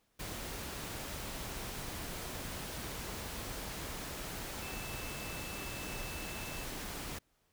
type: tone in noise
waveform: sine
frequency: 2637 Hz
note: E7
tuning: in tune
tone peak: -48 dBFS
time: 4.62-6.64 s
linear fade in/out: 10 ms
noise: pink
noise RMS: -42 dBFS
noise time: 0.19-7.19 s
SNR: -9 dB
effects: pink hiss -75 dBFS RMS until 7.52 s